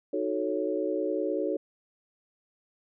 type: chord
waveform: sine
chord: D# half-diminished seventh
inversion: none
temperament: equal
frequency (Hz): 311.1 / 370 / 440 / 554.4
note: D#4 / F#4 / A4 / C#5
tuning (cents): 0 / 0 / 0 / 0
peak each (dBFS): -32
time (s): 0.13-1.57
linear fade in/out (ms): 5
effects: none